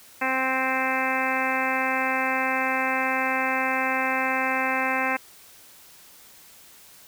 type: harmonic tone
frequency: 261.6 Hz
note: C4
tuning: in tune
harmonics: 1 / 2 / 3 / 4 / 5 / 6 / 7 / 8 / 9 / 10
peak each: -32 / -32 / -29 / -30 / -35 / -30 / -32 / -30 / -35 / -32 dBFS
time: 0.21-5.17 s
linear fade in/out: 10 ms
effects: white hiss -50 dBFS RMS until 7.07 s